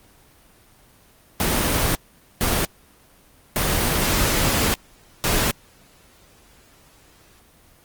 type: noise bursts at uneven times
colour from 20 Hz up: pink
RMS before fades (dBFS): -20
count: 4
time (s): 1.4-1.95 / 2.41-2.65 / 3.56-4.74 / 5.24-5.51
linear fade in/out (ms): 0
effects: pink hiss -53 dBFS RMS until 7.84 s + Opus 24 kbps